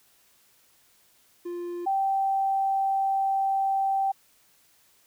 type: tone pair in turn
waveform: triangle / sine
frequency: 349.2 / 779 Hz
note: F4 / G5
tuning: 0 / -11 cents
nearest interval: octave + major second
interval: 1389 cents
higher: second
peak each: -29 / -22 dBFS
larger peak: second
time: 1.45-1.86 / 1.86-4.12 s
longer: second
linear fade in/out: 10 ms
effects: white hiss -62 dBFS RMS until 5.06 s